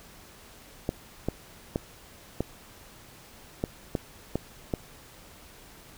clicks, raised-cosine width 2 ms, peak -13 dBFS, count 8, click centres 0.891 / 1.286 / 1.759 / 2.406 / 3.639 / 3.952 / 4.356 / 4.738 s, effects pink hiss -51 dBFS RMS until 5.97 s

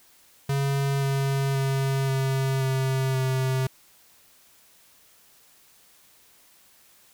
square tone with pitch steps, 138.59 / 137.08 / 135.58 / 134.1 / 132.64 / 131.19 Hz, C#3 / C#3 / C#3 / C3 / C3 / C3, 0 / -19 / -38 / +43 / +24 / +5 cents, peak -23 dBFS, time 0.49-3.67 s, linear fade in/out 5 ms, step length 530 ms, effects white hiss -57 dBFS RMS until 7.13 s

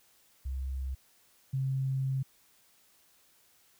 sine tone pair in turn, 66 / 133.5 Hz, C2 / C3, +16 / +35 cents, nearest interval octave, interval 1219 cents, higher second, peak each -32 / -28 dBFS, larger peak second, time 0.45-0.95 / 1.53-2.23 s, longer second, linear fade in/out 10 ms, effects white hiss -65 dBFS RMS until 3.79 s

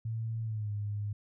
sine tone with pitch glide, 112.8 to 103.44 Hz, A2 to G#2, +44 to -6 cents, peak -32 dBFS, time 0.05-1.13 s, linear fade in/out 5 ms, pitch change -150 cents, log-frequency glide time 0.42-0.71 s, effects none

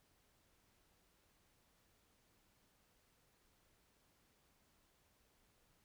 silence, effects pink hiss -75 dBFS RMS until 5.84 s

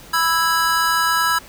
square chord, E major, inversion second, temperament just, 988.9 / 1318.5 / 1648.1 Hz, B5 / E6 / G#6, +2 / 0 / -14 cents, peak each -22 / -20 / -21 dBFS, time 0.13-1.39 s, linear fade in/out 10 ms, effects pink hiss -42 dBFS RMS until 1.48 s

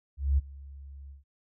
sine tone with ADSR envelope, 69.3 Hz, C#2, in tune, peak -19 dBFS, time 0.17-1.24 s, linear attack 210 ms, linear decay 22 ms, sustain -23 dB, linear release 140 ms, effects none

